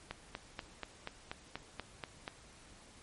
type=click train; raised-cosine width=0.3 ms; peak=-23 dBFS; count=10; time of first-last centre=0.11-2.279 s; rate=4.15 Hz; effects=pink hiss -58 dBFS RMS until 3.02 s + MP3 48 kbps